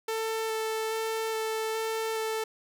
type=tone with vibrato; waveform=sawtooth; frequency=443.1 Hz; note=A4; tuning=12 cents sharp; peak=-25 dBFS; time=0.08-2.44 s; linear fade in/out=5 ms; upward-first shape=square; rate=1.2 Hz; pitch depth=8 cents each way; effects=11-bit